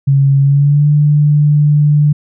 sine tone with pitch glide, 138.1 to 148.01 Hz, C#3 to D3, -6 to +14 cents, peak -6 dBFS, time 0.07-2.13 s, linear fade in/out 10 ms, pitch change +120 cents, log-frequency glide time 0.4-0.88 s, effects none

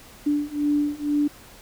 sine beating tone pair, 291.9 / 294 Hz, D4 / D4, -10 / +2 cents, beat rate 2.1 Hz, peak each -24 / -23 dBFS, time 0.26-1.28 s, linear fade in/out 10 ms, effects pink hiss -47 dBFS RMS until 1.61 s

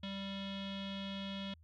square tone with low-pass filter, 196 Hz, G3, in tune, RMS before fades -42 dBFS, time 0.03-1.54 s, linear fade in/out 5 ms, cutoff 3400 Hz, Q 7.7, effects added 80 Hz sine -59 dBFS peak until 1.63 s

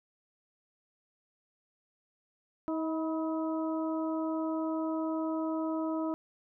harmonic tone with a mistuned harmonic, 318.5 Hz, D#4, 41 cents sharp, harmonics 1 / 2 / 3 / 4, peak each -31 / -37 / -41 / -43 dBFS, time 2.68-6.14 s, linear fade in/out 0 ms, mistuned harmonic 3, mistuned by +40 cents, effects none

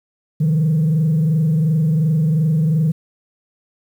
sine tone with frequency modulation, 157.5 Hz, D#3, 21 cents sharp, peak -11 dBFS, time 0.4-2.92 s, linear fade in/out 10 ms, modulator 22.8 Hz, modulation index 0.5, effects tanh soft clip ceiling -11 dBFS + 8-bit

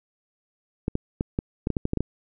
clicks, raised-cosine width 3 ms, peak -11 dBFS, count 11, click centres 0.881 / 0.954 / 1.209 / 1.389 / 1.671 / 1.703 / 1.768 / 1.854 / 1.934 / 1.973 / 2.006 s, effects none

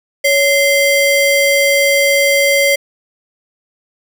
square ring-modulated tone, 1318.5 Hz, E6, in tune, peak -7 dBFS, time 0.24-2.76 s, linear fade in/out 10 ms, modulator 759 Hz, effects none

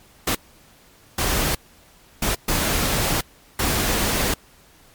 pink noise bursts at uneven times, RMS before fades -21 dBFS, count 5, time 0.27-0.35 / 1.18-1.55 / 2.22-2.35 / 2.48-3.21 / 3.59-4.34 s, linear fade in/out 5 ms, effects pink hiss -52 dBFS RMS until 4.94 s + MP3 96 kbps

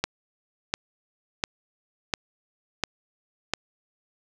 click train, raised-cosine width 0.2 ms, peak -6 dBFS, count 6, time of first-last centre 0.04-3.537 s, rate 1.43 Hz, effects none

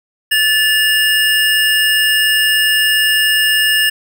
square tone pair together, 1742.1 / 2845 Hz, A6 / F7, -18 / +31 cents, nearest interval minor sixth, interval 849 cents, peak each -14 dBFS, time 0.31-3.9 s, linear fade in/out 10 ms, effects none

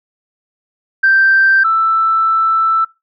sine tone pair in turn, 1567 / 1324.8 Hz, G6 / E6, -1 / +8 cents, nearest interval minor third, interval 291 cents, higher first, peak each -6 / -9 dBFS, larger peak first, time 1.03-1.64 / 1.64-2.85 s, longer second, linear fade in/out 10 ms, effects noise-tail reverb RT60 0.2 s tail -20 dB re dry + tanh soft clip ceiling -2 dBFS

